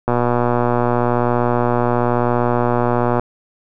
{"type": "click train", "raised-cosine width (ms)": 1, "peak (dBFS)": -3, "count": 378, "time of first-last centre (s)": [0.08, 3.196], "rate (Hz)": 121, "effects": []}